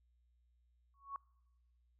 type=tone with exponential growth; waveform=sine; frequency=1110 Hz; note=C#6; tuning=2 cents sharp; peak=-37 dBFS; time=0.94-1.16 s; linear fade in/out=1 ms; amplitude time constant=46 ms; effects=noise-tail reverb RT60 1.0 s tail -26 dB re dry + added 60 Hz sine -70 dBFS peak until 1.99 s